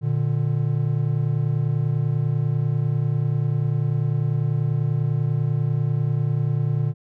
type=tone pair together; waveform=triangle; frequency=118.4 / 148.56 Hz; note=A#2 / D3; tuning=+27 / +20 cents; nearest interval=major third; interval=393 cents; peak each=-20 dBFS; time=0.01-6.94 s; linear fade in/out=50 ms; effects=none